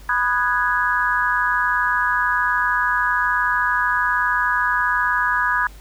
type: chord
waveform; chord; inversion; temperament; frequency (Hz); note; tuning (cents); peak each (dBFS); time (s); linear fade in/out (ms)
sine; G# minor seventh; first; equal with one note detuned; 987.8 / 1233.1 / 1480 / 1661.2; B5 / D#6 / F#6 / G#6; 0 / -16 / 0 / 0; -22 / -24 / -24 / -20; 0.09-5.67; 2
effects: added 50 Hz sine -39 dBFS peak until 5.8 s + pink hiss -48 dBFS RMS until 5.8 s